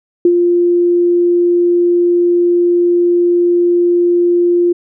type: tone with ADSR envelope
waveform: sine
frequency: 349.2 Hz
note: F4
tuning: in tune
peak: -4 dBFS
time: 0.25-4.73 s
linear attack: 3 ms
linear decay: 61 ms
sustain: -4 dB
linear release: 11 ms
effects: none